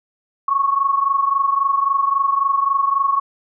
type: tone pair together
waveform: sine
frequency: 1099.3 / 1123 Hz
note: C#6 / C#6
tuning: -15 / +22 cents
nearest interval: unison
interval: 37 cents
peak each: -16 / -20 dBFS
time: 0.48-3.2 s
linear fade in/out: 5 ms
effects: none